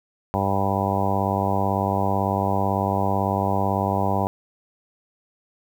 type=harmonic tone; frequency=98 Hz; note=G2; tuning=in tune; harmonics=1 / 2 / 3 / 4 / 5 / 6 / 7 / 8 / 9 / 10; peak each=-26 / -27 / -32 / -32 / -32 / -30 / -29 / -27 / -30 / -29 dBFS; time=0.34-4.27 s; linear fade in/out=0 ms; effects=8-bit